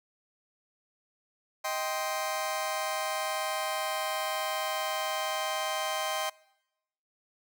sawtooth chord, C minor, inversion first, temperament just, 627.9 / 784.9 / 1046.5 Hz, Eb5 / G5 / C6, +16 / +2 / 0 cents, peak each -31 dBFS, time 1.64-6.3 s, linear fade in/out 10 ms, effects noise-tail reverb RT60 0.9 s tail -24 dB re dry

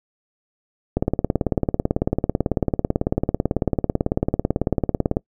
click train, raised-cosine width 2 ms, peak -5 dBFS, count 77, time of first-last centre 0.97-5.169 s, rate 18.1 Hz, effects noise-tail reverb RT60 0.1 s tail -25 dB re dry

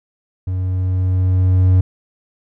triangle tone with level ramp, 92.5 Hz, F#2, in tune, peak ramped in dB -16 to -6 dBFS, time 0.47-1.81 s, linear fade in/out 5 ms, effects none

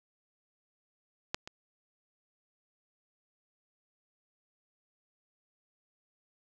clicks, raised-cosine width 0.2 ms, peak -13 / -25 dBFS, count 2, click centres 1.345 / 1.475 s, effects none

